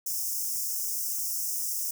white high-pass noise, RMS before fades -31 dBFS, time 0.06-1.91 s, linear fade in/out 5 ms, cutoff 5200 Hz, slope 96 dB/octave, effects none

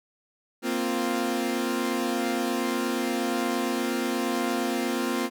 sawtooth chord, Bb suspended second, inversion none, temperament equal, 233.1 / 261.6 / 349.2 Hz, Bb3 / C4 / F4, 0 / 0 / 0 cents, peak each -26 / -25 / -26 dBFS, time 0.62-5.3 s, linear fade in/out 50 ms, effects none

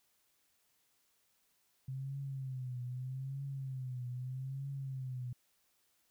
sine tone with vibrato, 130.81 Hz, C3, in tune, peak -38 dBFS, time 1.88-5.33 s, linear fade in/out 5 ms, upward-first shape triangle, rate 0.8 Hz, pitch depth 110 cents each way, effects white hiss -75 dBFS RMS until 6.1 s

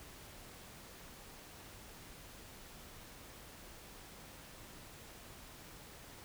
silence, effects pink hiss -54 dBFS RMS until 6.24 s

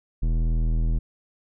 square tone with low-pass filter, 40.54 Hz, E1, 28 cents flat, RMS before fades -22 dBFS, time 0.22-0.99 s, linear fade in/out 10 ms, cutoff 210 Hz, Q 0.74, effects none

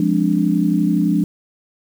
sine chord, D half-diminished seventh, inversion first, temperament equal with one note detuned, 175.93 / 207.7 / 261.6 / 293.7 Hz, F3 / Ab3 / C4 / D4, +13 / 0 / 0 / 0 cents, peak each -18 / -19 / -24 / -18 dBFS, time 0-1.24 s, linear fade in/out 2 ms, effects 7-bit

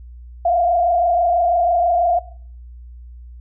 sine tone with frequency modulation, 696 Hz, F5, 6 cents flat, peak -13 dBFS, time 0.45-2.19 s, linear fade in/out 5 ms, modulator 26.1 Hz, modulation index 1.1, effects noise-tail reverb RT60 0.5 s tail -18 dB re dry + added 60 Hz sine -35 dBFS peak until 3.4 s

